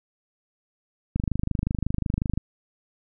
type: click train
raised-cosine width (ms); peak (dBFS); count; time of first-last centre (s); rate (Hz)
5; -12; 32; 1.16-2.376; 25.5
effects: none